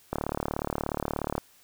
click train, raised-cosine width 1 ms, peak -14 dBFS, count 47, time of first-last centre 0.13-1.38 s, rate 36.8 Hz, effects white hiss -59 dBFS RMS until 1.63 s

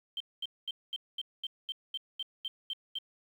sine tone bursts, 3136 Hz, G7, in tune, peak -33 dBFS, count 12, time 0.17-2.986 s, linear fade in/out 2 ms, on 33 ms, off 220 ms, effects 10-bit

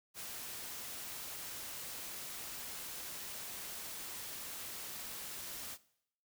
white noise, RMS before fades -45 dBFS, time 0.14-5.78 s, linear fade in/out 50 ms, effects noise-tail reverb RT60 0.7 s tail -19 dB re dry

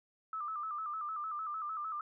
sine tone with vibrato, 1246 Hz, D#6, 2 cents sharp, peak -36 dBFS, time 0.33-2.01 s, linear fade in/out 2 ms, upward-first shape square, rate 6.6 Hz, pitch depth 74 cents each way, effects none

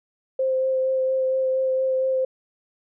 sine tone with vibrato, 523.3 Hz, C5, in tune, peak -19 dBFS, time 0.39-2.25 s, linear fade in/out 5 ms, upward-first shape sine, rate 4.3 Hz, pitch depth 11 cents each way, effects none

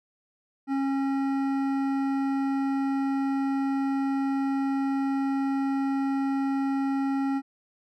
sine tone with hard clipping, 272.7 Hz, C#4, 28 cents flat, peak -26 dBFS, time 0.67-7.42 s, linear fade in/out 50 ms, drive 12 dB, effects none

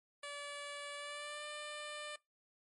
10% pulse tone with pitch glide, 576 to 596.3 Hz, D5 to D5, -34 to +26 cents, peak -35 dBFS, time 0.23-2.16 s, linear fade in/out 5 ms, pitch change +60 cents, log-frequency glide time 0.95-1.45 s, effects noise-tail reverb RT60 0.2 s tail -23 dB re dry + MP3 48 kbps

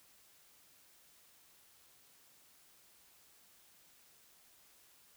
silence, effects white hiss -65 dBFS RMS until 5.16 s

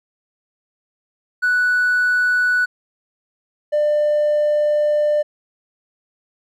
triangle tone pair in turn, 1480 / 596.4 Hz, F#6 / D5, 0 / +27 cents, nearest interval octave + major third, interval 1573 cents, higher first, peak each -11 dBFS, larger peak neither, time 1.42-2.66 / 3.72-5.23 s, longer second, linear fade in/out 20 ms, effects tanh soft clip ceiling -10 dBFS

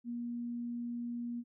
sine tone, 238.4 Hz, A#3, 39 cents sharp, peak -36 dBFS, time 0.04-1.44 s, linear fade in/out 50 ms, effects none

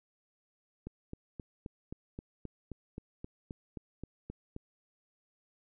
click train, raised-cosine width 3 ms, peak -28 dBFS, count 15, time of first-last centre 0.87-4.564 s, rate 3.79 Hz, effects none

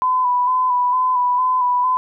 sine tone with vibrato, 1001 Hz, B5, 23 cents sharp, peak -14 dBFS, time 0.02-1.97 s, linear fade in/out 0 ms, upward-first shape square, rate 2.2 Hz, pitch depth 25 cents each way, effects none

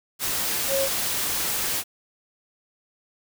sine tone in noise, 544 Hz, C#5, 33 cents flat, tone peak -22 dBFS, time 0.68-0.89 s, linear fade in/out 50 ms, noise white, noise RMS -26 dBFS, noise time 0.19-1.84 s, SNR +1 dB, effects none

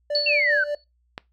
triangle tone with tremolo, 587.3 Hz, D5, in tune, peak -20 dBFS, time 0.1-0.75 s, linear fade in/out 5 ms, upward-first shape sine, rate 5.1 Hz, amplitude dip 65%
sine tone with exponential decay, 4435 Hz, C#8, in tune, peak -18 dBFS, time 0.15-0.84 s, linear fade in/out 1 ms, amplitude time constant 150 ms
sine exponential sweep, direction down, 2780 to 1480 Hz, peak -18 dBFS, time 0.26-0.64 s, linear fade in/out 5 ms
click, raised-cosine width 0.3 ms, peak -15 dBFS, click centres 1.179 s
effects noise-tail reverb RT60 0.2 s tail -22 dB re dry + added 60 Hz sine -63 dBFS peak until 1.32 s

